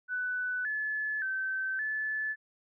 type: tone with pitch steps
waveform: sine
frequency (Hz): 1494 / 1723 / 1543 / 1735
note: F#6 / A6 / G6 / A6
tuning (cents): +16 / -37 / -28 / -25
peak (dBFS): -30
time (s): 0.08-2.36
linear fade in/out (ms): 50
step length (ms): 570
effects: none